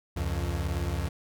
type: beating tone pair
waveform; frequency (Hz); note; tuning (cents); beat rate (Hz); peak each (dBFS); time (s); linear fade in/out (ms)
35% pulse; 69.3 / 87.3; C#2 / F2; 0 / 0; 18; -29; 0.16-1.09; 10
effects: none